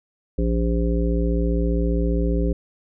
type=harmonic tone; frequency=57.5 Hz; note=A#1; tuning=23 cents flat; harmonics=1 / 3 / 5 / 7 / 9; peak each=-20 / -25 / -27 / -28 / -30 dBFS; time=0.38-2.53 s; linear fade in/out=5 ms; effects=none